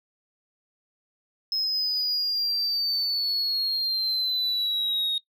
sine exponential sweep, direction down, 5160 to 3733 Hz, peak -21 dBFS, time 1.52-5.18 s, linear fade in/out 2 ms, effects noise-tail reverb RT60 0.1 s tail -20 dB re dry + tanh soft clip ceiling -22 dBFS

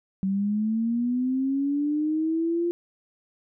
sine linear sweep, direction up, 189.6 to 347.7 Hz, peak -22 dBFS, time 0.23-2.71 s, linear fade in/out 0 ms, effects none

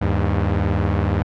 sawtooth tone pair together, 79 / 100.4 Hz, D#2 / G2, +27 / +42 cents, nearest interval major third, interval 415 cents, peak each -16 dBFS, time 0.01-1.23 s, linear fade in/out 10 ms, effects low-pass 2000 Hz 12 dB/octave

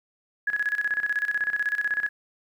sine tone with tremolo, 1679 Hz, G#6, 18 cents sharp, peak -21 dBFS, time 0.47-2.09 s, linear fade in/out 5 ms, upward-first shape square, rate 16 Hz, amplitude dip 75%, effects 10-bit

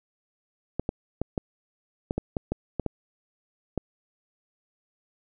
clicks, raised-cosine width 2 ms, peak -13 dBFS, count 11, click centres 0.796 / 0.891 / 1.216 / 1.378 / 2.109 / 2.18 / 2.368 / 2.52 / 2.797 / 2.863 / 3.777 s, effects none

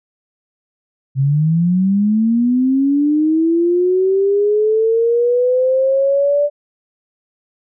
sine linear sweep, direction up, 130.81 to 587.3 Hz, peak -11 dBFS, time 1.15-6.5 s, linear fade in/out 50 ms, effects none

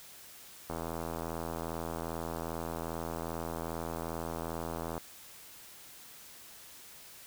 click train, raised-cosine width 1 ms, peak -23 dBFS, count 354, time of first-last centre 0.7-4.979 s, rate 82.5 Hz, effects white hiss -52 dBFS RMS until 7.26 s

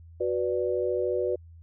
sine chord, B minor, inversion second, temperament equal, 370 / 493.9 / 587.3 Hz, F#4 / B4 / D5, 0 / 0 / 0 cents, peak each -28 / -28 / -31 dBFS, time 0.2-1.36 s, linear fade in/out 10 ms, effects added 83 Hz sine -46 dBFS peak until 1.62 s

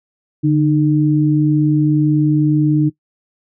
sine tone pair together, 147.06 / 305.2 Hz, D3 / D#4, +3 / -33 cents, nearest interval octave + minor second, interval 1264 cents, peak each -13 dBFS, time 0.43-2.9 s, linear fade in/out 20 ms, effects noise-tail reverb RT60 0.1 s tail -19 dB re dry

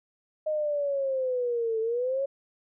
sine linear two-way sweep, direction down then up, 622.3 to 440 to 558 Hz, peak -25 dBFS, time 0.46-2.26 s, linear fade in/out 10 ms, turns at 1.8 s, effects none

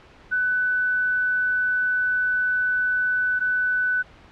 sine tone pair in turn, 1500 / 1500 Hz, F#6 / F#6, +23 / +23 cents, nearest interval unison, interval 0 cents, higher neither, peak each -19 dBFS, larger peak neither, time 0.31-3.4 / 3.4-4.03 s, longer first, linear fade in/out 20 ms, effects pink hiss -49 dBFS RMS until 4.31 s + low-pass 3000 Hz 12 dB/octave

